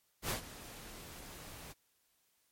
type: noise with ADSR envelope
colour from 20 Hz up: pink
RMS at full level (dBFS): -34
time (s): 0.22-1.74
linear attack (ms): 79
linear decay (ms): 110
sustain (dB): -16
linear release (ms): 29
effects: white hiss -75 dBFS RMS until 2.51 s + MP3 64 kbps